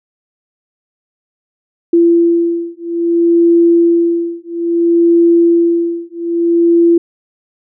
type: beating tone pair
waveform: sine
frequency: 339 / 339.6 Hz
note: E4 / F4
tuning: +49 / -48 cents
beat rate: 0.6 Hz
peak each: -11 dBFS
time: 1.93-6.98 s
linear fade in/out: 5 ms
effects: none